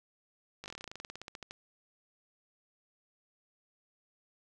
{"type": "slowing click train", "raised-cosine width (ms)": 0.2, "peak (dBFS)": -26, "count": 21, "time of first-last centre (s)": [0.64, 1.509], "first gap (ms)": 19, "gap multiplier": 1.08, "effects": []}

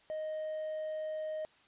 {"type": "tone with hard clipping", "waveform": "sine", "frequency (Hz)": 622.3, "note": "D#5", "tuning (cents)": 0, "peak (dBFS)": -36, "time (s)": [0.1, 1.45], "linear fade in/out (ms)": 0, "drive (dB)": 2, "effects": ["white hiss -64 dBFS RMS until 1.67 s", "resampled to 8000 Hz"]}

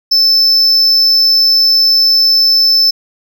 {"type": "tone", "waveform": "triangle", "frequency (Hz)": 5274, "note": "E8", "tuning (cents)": 0, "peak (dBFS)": -5, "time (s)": [0.11, 2.91], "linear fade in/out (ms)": 10, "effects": []}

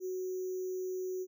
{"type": "tone with sample-and-hold", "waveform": "sine", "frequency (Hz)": 370, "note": "F#4", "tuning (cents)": 0, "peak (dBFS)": -34, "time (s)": [0, 1.27], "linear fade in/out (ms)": 50, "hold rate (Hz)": 6300, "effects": []}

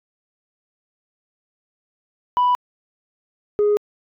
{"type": "tone pair in turn", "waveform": "sine", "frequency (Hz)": [987.8, 415.3], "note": ["B5", "G#4"], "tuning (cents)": [0, 0], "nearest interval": "octave + minor third", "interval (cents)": 1500, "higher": "first", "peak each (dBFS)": -12, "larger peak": "neither", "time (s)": [[2.37, 2.55], [3.59, 3.77]], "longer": "neither", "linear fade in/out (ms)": 0, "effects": ["tanh soft clip ceiling -12 dBFS"]}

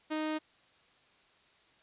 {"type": "tone", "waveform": "sawtooth", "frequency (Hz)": 310, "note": "D#4", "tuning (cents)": -6, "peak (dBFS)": -28, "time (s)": [0.1, 0.39], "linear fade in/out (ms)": 20, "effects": ["white hiss -65 dBFS RMS until 1.82 s", "resampled to 8000 Hz"]}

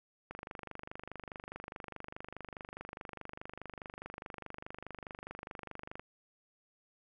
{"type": "click train", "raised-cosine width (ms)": 0.5, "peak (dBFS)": -28, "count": 142, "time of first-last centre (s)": [0.31, 5.995], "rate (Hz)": 24.8, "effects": []}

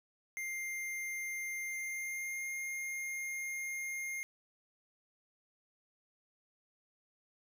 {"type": "tone with pitch glide", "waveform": "square", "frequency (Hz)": [2100, 2124], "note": ["C7", "C7"], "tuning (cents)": [6, 25], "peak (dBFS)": -38, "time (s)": [0.37, 4.23], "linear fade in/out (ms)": 0, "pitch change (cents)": 19, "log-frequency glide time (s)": [1.67, 2.51], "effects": []}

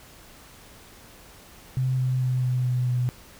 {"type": "tone with pitch steps", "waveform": "sine", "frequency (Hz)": [129.5, 128.38, 127.28, 126.18, 125.09, 124.01], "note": ["C3", "C3", "C3", "B2", "B2", "B2"], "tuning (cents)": [-17, -32, -47, 38, 23, 8], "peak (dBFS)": -21, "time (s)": [1.77, 3.09], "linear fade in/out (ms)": 0, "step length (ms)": 220, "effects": ["pink hiss -49 dBFS RMS until 3.39 s"]}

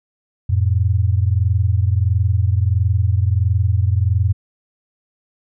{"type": "tone pair together", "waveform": "sine", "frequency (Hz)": [88.51, 110], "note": ["F2", "A2"], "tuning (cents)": [24, 0], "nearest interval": "major third", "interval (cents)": 376, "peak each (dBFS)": [-15, -17], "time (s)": [0.49, 4.33], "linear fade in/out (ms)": 10, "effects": []}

